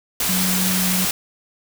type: tone in noise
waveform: sine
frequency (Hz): 185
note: F#3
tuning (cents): 0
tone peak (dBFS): -21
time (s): 0.29-1.05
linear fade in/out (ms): 2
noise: white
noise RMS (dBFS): -21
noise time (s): 0.2-1.11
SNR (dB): -3
effects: none